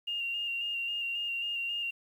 sine tone with vibrato, 2796 Hz, F7, 1 cent sharp, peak -31 dBFS, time 0.07-1.91 s, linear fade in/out 10 ms, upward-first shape square, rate 3.7 Hz, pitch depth 21 cents each way, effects 10-bit

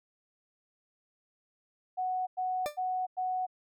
sine tone bursts, 740 Hz, F#5, in tune, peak -29 dBFS, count 4, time 1.97-3.467 s, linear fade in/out 20 ms, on 300 ms, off 99 ms
40% pulse tone with exponential decay, 594 Hz, D5, 20 cents sharp, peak -27 dBFS, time 2.66-2.79 s, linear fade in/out 0 ms, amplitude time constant 27 ms
effects none

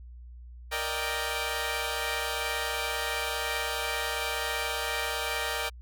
10% pulse chord, Eb major seventh, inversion second, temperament equal, 466.2 / 587.3 / 622.3 / 784 Hz, Bb4 / D5 / Eb5 / G5, 0 / 0 / 0 / 0 cents, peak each -26 / -28 / -28 / -26 dBFS, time 0.71-5.7 s, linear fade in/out 20 ms, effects added 60 Hz sine -43 dBFS peak until 5.81 s

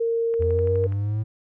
sine tone with pitch glide, 460.4 to 470.6 Hz, A#4 to A#4, -22 to +16 cents, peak -20 dBFS, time 0-0.87 s, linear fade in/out 10 ms, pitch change +38 cents, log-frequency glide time 0.47-0.66 s
click train, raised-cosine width 0.5 ms, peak -28 dBFS, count 8, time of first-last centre 0.34-0.923 s, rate 12 Hz
triangle exponential sweep, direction up, 82.41 to 110 Hz, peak -20 dBFS, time 0.39-1.24 s, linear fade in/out 20 ms
effects none

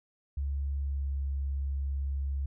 sine tone with pitch glide, 69.8 to 68.92 Hz, C#2 to C#2, +13 to -9 cents, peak -29 dBFS, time 0.37-2.46 s, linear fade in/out 5 ms, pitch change -22 cents, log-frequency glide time 0.79-1.13 s, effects none

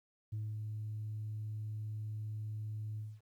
sine tone with ADSR envelope, 107.5 Hz, A2, 40 cents flat, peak -34 dBFS, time 0.32-3.21 s, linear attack 12 ms, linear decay 220 ms, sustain -3 dB, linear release 230 ms, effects tanh soft clip ceiling -34 dBFS + 12-bit

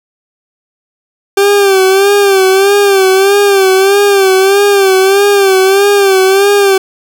40% pulse tone with vibrato, 392 Hz, G4, in tune, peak -4 dBFS, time 1.37-6.78 s, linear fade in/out 5 ms, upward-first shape sine, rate 1.6 Hz, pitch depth 65 cents each way, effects none

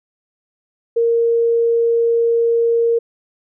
sine tone, 464.6 Hz, A#4, 6 cents flat, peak -12 dBFS, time 0.96-2.99 s, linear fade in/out 10 ms, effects none

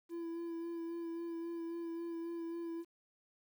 triangle tone with vibrato, 335.7 Hz, E4, 32 cents sharp, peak -37 dBFS, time 0.09-2.85 s, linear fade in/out 50 ms, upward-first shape sine, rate 3.7 Hz, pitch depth 20 cents each way, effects 11-bit

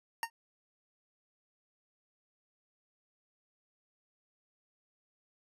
25% pulse tone with exponential decay, 921 Hz, A#5, 21 cents flat, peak -24 dBFS, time 0.23-0.3 s, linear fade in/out 1 ms, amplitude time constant 15 ms, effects resampled to 32000 Hz

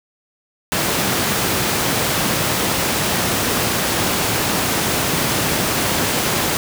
pink high-pass noise, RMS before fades -19 dBFS, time 0.72-6.57 s, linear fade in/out 0 ms, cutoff 110 Hz, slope 12 dB/octave, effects none

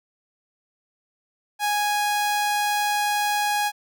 sawtooth tone, 829 Hz, G#5, 3 cents flat, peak -17 dBFS, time 1.59-3.72 s, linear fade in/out 50 ms, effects none

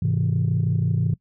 sine chord, Ab augmented, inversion none, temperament just, 103.83 / 129.78 / 162.23 Hz, Ab2 / C3 / E3, 0 / -14 / -27 cents, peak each -22 dBFS, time 0.02-1.14 s, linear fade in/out 5 ms, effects noise-tail reverb RT60 0.1 s tail -22 dB re dry + tanh soft clip ceiling -13 dBFS

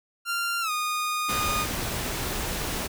sawtooth tone with pitch glide, 1388 to 1229.4 Hz, F6 to D#6, -11 to -21 cents, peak -22 dBFS, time 0.25-1.67 s, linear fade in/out 50 ms, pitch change -210 cents, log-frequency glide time 0.61-0.71 s
pink noise, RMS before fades -30 dBFS, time 1.28-2.88 s, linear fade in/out 20 ms
effects none

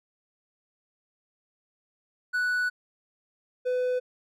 triangle tone pair in turn, 1480 / 501.5 Hz, F#6 / B4, 0 / +26 cents, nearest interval octave + perfect fifth, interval 1874 cents, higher first, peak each -22 dBFS, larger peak neither, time 2.33-2.7 / 3.65-4 s, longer first, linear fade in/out 20 ms, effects none

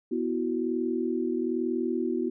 sine chord, B suspended fourth, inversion none, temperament just, 246.9 / 329.3 / 370.4 Hz, B3 / E4 / F#4, 0 / -2 / +2 cents, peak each -30 dBFS, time 0.11-2.3 s, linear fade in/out 10 ms, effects none

